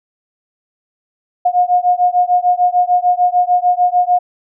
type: beating tone pair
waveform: sine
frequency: 714 / 720.7 Hz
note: F5 / F#5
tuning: +38 / -46 cents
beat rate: 6.7 Hz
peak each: -13 dBFS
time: 1.45-4.19 s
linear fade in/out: 10 ms
effects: none